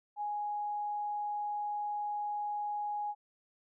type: tone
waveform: sine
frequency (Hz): 830.6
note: G#5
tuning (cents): 0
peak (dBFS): -33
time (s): 0.16-3.15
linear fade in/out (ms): 50
effects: none